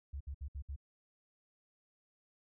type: tone bursts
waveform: sine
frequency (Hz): 69.8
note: C#2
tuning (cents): +13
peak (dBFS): -39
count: 5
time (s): 0.13-0.762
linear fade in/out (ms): 10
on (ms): 76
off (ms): 63
effects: none